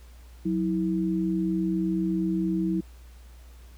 sine tone pair together, 184.3 / 323.7 Hz, F#3 / E4, -7 / -31 cents, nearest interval minor seventh, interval 976 cents, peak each -26 dBFS, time 0.45-2.81 s, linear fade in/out 10 ms, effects added 60 Hz sine -45 dBFS peak until 3.77 s + pink hiss -58 dBFS RMS until 3.77 s

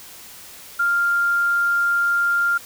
sine tone, 1396.9 Hz, F6, in tune, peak -16 dBFS, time 0.79-2.58 s, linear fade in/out 10 ms, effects white hiss -41 dBFS RMS until 2.65 s

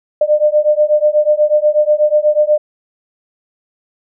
sine beating tone pair, 598 / 606.2 Hz, D5 / D#5, +31 / -45 cents, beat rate 8.2 Hz, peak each -12 dBFS, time 0.21-2.58 s, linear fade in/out 5 ms, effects none

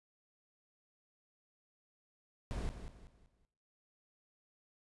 brown noise with echo, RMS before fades -38 dBFS, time 2.51-2.69 s, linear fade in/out 0 ms, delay 190 ms, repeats 4, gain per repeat -9 dB, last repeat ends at 3.45 s, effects noise-tail reverb RT60 0.9 s tail -20 dB re dry + resampled to 24000 Hz

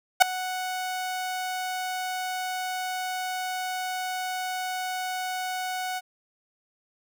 sawtooth tone with ADSR envelope, 740 Hz, F#5, in tune, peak -5 dBFS, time 0.2-6.01 s, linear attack 21 ms, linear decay 4 ms, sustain -20 dB, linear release 35 ms, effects none

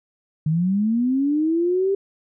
sine linear sweep, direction up, 149.9 to 398 Hz, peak -17 dBFS, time 0.46-1.95 s, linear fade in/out 5 ms, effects none

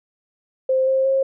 sine tone with pitch steps, 523.3 / 530 / 536.8 Hz, C5 / C5 / C5, 0 / +22 / +44 cents, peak -15 dBFS, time 0.69-1.23 s, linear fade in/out 5 ms, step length 180 ms, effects none

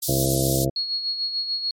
white high-pass noise, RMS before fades -26 dBFS, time 0.02-0.65 s, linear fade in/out 10 ms, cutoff 3700 Hz, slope 48 dB/octave
harmonic tone, 66.9 Hz, C2, 39 cents sharp, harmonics 1 / 2 / 3 / 4 / 5 / 6 / 7 / 8 / 9 / 10, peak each -31 / -23 / -34 / -31 / -26 / -35 / -31 / -29 / -40 / -30 dBFS, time 0.08-0.7 s, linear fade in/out 10 ms
sine tone with tremolo, 4320 Hz, C#8, 45 cents flat, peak -21 dBFS, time 0.76-1.71 s, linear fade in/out 2 ms, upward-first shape sine, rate 6.8 Hz, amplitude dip 55%
effects MP3 64 kbps

